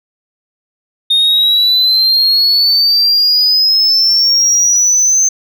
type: exponential sweep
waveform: sine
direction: up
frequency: 3675 to 6272 Hz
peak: -5 dBFS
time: 1.1-5.29 s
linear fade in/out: 10 ms
effects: tanh soft clip ceiling -6 dBFS